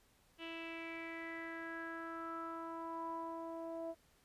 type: tone with low-pass filter sweep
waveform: sawtooth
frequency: 330 Hz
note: E4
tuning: 2 cents sharp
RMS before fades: -45 dBFS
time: 0.38-3.95 s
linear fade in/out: 50 ms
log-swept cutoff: 2900 to 710 Hz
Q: 6.5
effects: pink hiss -71 dBFS RMS until 4.24 s + resampled to 32000 Hz